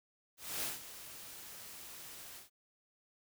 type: noise with ADSR envelope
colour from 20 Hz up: white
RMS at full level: -37 dBFS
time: 0.37-2.5 s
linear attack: 260 ms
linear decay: 160 ms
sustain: -13 dB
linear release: 140 ms
effects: none